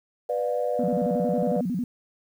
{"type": "chord", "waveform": "sine", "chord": "B diminished", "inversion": "none", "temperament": "just", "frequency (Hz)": [493.9, 592.7, 711.2], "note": ["B4", "D5", "F5"], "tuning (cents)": [0, 16, 31], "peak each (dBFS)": [-26, -27, -31], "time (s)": [0.29, 1.61], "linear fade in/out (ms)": 5}
{"type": "tone with vibrato", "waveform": "sine", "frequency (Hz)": 210.3, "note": "G#3", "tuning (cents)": 22, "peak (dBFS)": -24, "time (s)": [0.79, 1.84], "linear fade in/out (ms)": 2, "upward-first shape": "square", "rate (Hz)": 11, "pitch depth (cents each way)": 270}
{"effects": ["tanh soft clip ceiling -12 dBFS", "9-bit"]}